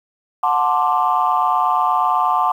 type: chord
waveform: sine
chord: D dominant seventh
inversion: first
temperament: equal with one note detuned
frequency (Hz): 731.5 / 880 / 1046.5 / 1174.7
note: F#5 / A5 / C6 / D6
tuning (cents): -20 / 0 / 0 / 0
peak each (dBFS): -19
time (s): 0.43-2.52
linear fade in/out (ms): 5
effects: tanh soft clip ceiling -5 dBFS + 8-bit